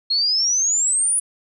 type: exponential sweep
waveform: sine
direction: up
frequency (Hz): 4231 to 10000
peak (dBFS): -16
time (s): 0.1-1.2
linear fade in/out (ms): 10
effects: none